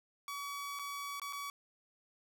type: tone with dropouts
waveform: sawtooth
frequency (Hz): 1136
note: C#6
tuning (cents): +42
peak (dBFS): -36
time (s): 0.28-1.5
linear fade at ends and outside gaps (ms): 1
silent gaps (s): 0.79-0.794 / 1.198-1.217 / 1.326-1.331
effects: none